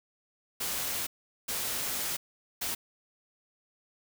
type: noise bursts at uneven times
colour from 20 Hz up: white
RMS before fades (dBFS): -33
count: 3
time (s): 0.6-1.07 / 1.48-2.17 / 2.61-2.75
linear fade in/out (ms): 10
effects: none